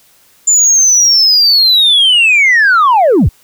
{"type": "linear sweep", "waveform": "sine", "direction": "down", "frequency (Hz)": [7140, 39.34], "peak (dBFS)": -3, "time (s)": [0.47, 3.29], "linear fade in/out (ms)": 10, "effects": ["tanh soft clip ceiling -3 dBFS", "white hiss -48 dBFS RMS until 3.43 s"]}